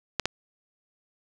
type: clicks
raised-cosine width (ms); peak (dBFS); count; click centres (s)
0.2; -7; 2; 0.197 / 0.256
effects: none